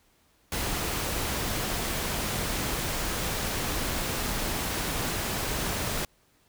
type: noise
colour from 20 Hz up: pink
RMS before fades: -30 dBFS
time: 0.52-6.05 s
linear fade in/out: 2 ms
effects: pink hiss -65 dBFS RMS until 6.48 s